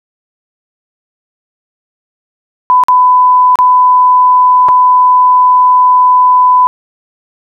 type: tone with dropouts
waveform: sine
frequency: 1001 Hz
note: B5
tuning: 23 cents sharp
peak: -3 dBFS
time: 2.7-6.67 s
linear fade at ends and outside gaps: 0 ms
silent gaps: 2.837-2.884 / 3.556-3.588 / 4.685-4.689 s
effects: none